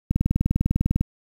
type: click train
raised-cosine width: 5 ms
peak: -8 dBFS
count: 19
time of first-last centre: 0.11-1.01 s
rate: 20 Hz
effects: 7-bit